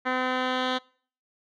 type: tone with low-pass filter sweep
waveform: 10% pulse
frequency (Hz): 255.6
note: C4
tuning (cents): -40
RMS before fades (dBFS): -27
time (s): 0.05-0.79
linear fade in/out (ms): 20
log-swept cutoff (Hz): 2200 to 3400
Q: 2.7
effects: noise-tail reverb RT60 0.5 s tail -25 dB re dry